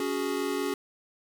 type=chord; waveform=square; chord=C# suspended fourth; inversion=none; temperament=equal with one note detuned; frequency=280.9 / 370 / 415.3 Hz; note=C#4 / F#4 / G#4; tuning=+23 / 0 / 0 cents; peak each=-33 dBFS; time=0-0.74 s; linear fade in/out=2 ms; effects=9-bit